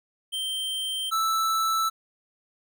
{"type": "tone pair in turn", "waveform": "square", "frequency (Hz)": [3136, 1318.5], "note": ["G7", "E6"], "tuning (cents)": [0, 0], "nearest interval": "octave + minor third", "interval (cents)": 1500, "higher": "first", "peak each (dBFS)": [-28, -23], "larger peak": "second", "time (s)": [[0.32, 1.11], [1.11, 1.9]], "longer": "neither", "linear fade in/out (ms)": 20, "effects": []}